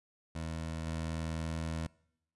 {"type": "tone with level steps", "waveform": "20% pulse", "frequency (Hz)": 80.8, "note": "E2", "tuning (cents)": -34, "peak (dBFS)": [-32, -30], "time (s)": [0.35, 1.87], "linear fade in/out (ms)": 5, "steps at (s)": 0.86, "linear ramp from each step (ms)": 10, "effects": ["noise-tail reverb RT60 0.8 s tail -24 dB re dry", "resampled to 24000 Hz"]}